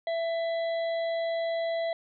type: harmonic tone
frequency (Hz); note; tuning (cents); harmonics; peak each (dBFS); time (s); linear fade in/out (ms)
665; E5; +15; 1 / 3 / 5 / 6; -27 / -40 / -46 / -46; 0.07-1.93; 2
effects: none